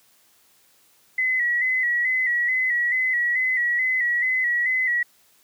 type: tone with vibrato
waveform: sine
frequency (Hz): 1975.5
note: B6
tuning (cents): 0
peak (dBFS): -19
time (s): 1.18-5.03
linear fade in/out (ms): 5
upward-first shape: square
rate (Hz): 2.3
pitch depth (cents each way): 47
effects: white hiss -59 dBFS RMS until 5.43 s + high-pass 80 Hz 12 dB/octave